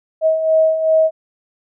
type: beating tone pair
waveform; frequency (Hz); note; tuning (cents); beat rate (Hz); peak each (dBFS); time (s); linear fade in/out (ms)
sine; 635 / 637.6; D#5 / D#5; +35 / +42; 2.6; -19 / -12; 0.21-1.11; 50
effects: none